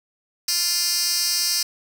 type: tone with high-pass filter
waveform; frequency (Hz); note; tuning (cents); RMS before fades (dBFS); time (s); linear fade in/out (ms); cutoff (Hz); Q
10% pulse; 349.2; F4; 0; -22; 0.48-1.63; 5; 5100; 2
effects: none